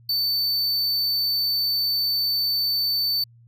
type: tone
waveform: square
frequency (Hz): 4535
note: C#8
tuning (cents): +39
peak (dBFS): -21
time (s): 0.09-3.24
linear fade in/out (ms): 5
effects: added 117 Hz sine -49 dBFS peak until 3.47 s